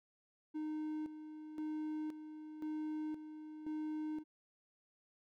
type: tone with tremolo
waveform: triangle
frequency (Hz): 308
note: D#4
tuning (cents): -17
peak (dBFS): -36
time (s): 0.54-4.24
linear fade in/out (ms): 20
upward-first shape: square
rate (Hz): 0.96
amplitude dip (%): 65
effects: none